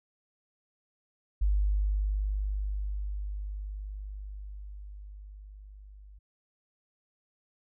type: tone with level ramp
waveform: sine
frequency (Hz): 50.3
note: G1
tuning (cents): +45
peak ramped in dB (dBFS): -22 to -48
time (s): 1.41-6.19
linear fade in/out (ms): 10
effects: none